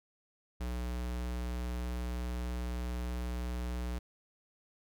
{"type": "tone", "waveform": "square", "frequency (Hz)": 60.8, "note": "B1", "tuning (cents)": -26, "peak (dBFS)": -35, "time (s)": [0.6, 3.99], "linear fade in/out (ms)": 10, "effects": []}